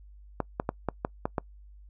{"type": "clicks", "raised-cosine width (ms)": 1, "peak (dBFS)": -13, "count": 7, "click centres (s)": [0.403, 0.599, 0.691, 0.887, 1.049, 1.255, 1.382], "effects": ["noise-tail reverb RT60 0.1 s tail -25 dB re dry", "added 50 Hz sine -48 dBFS peak until 1.89 s"]}